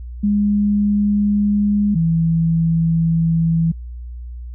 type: tone pair in turn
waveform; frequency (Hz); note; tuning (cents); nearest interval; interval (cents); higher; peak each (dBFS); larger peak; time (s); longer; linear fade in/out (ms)
sine; 205.5 / 164.56; G#3 / E3; -18 / -3; major third; 385; first; -13 / -13; neither; 0.23-1.95 / 1.95-3.72; second; 10
effects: added 60 Hz sine -28 dBFS peak until 4.54 s